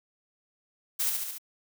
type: noise with echo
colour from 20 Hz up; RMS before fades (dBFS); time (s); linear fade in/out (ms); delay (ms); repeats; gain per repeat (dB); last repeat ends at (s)
blue; -28; 0.99-1.1; 10; 71; 4; -3; 1.384
effects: none